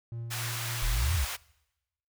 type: tone with tremolo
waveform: triangle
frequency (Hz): 116.54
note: A#2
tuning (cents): 0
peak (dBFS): -32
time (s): 0.12-1.17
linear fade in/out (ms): 0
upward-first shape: triangle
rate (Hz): 3.7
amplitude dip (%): 35
type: high-pass noise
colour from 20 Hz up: pink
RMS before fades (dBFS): -36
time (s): 0.3-1.37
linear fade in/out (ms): 20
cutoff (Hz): 1100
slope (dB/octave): 12
type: exponential two-way sweep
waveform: sine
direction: up then down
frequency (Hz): 32.7 to 92.5 to 56.7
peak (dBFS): -25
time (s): 0.82-1.25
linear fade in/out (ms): 10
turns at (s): 1.15
effects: noise-tail reverb RT60 0.9 s tail -23 dB re dry